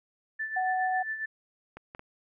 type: tone with tremolo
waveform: sine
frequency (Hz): 1760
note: A6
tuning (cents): 0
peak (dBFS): -29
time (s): 0.39-1.26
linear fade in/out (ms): 10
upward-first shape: sine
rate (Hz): 7.3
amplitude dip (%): 60
type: tone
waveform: sine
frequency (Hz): 745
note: F#5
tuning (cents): +12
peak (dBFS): -26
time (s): 0.56-1.03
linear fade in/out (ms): 10
type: clicks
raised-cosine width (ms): 0.5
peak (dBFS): -28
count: 3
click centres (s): 1.77 / 1.949 / 1.994
effects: none